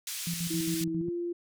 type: band-pass noise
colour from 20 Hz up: white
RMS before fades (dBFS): -37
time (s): 0.07-0.84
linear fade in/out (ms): 2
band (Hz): 2400 to 11000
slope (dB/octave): 12
type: tone with tremolo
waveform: sine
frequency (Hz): 170.2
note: F3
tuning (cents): -44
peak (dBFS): -30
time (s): 0.27-1.09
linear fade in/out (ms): 2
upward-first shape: square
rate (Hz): 7.4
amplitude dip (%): 65
type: tone with pitch glide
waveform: sine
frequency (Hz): 325 to 346.3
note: E4 to F4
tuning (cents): -24 to -15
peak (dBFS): -30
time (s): 0.5-1.33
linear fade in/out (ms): 10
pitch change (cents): +109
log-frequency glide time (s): 0.99-1.06
effects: none